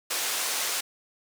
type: band-pass noise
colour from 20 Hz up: white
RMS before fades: -29 dBFS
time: 0.1-0.81 s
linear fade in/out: 10 ms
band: 460 to 10000 Hz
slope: 12 dB/octave
effects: none